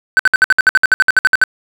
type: tone bursts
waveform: triangle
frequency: 1528 Hz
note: G6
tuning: 45 cents flat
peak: -3 dBFS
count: 16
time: 0.17-1.438 s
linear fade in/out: 0 ms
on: 23 ms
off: 60 ms
effects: none